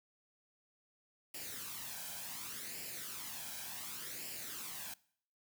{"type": "noise with flanger", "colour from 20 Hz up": "white", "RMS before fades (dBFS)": -45, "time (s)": [1.34, 4.94], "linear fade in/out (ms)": 5, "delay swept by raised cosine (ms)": [0.4, 1.28], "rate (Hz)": 0.68, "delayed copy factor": 0.6, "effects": ["noise-tail reverb RT60 0.6 s tail -22 dB re dry", "high-pass 100 Hz 12 dB/octave"]}